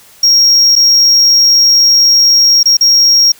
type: tone with dropouts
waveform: triangle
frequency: 5588 Hz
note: F8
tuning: in tune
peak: -3 dBFS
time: 0.23-3.32 s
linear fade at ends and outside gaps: 5 ms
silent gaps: 0.755-0.762 / 2.631-2.656 / 2.77-2.809 s
effects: white hiss -41 dBFS RMS until 3.39 s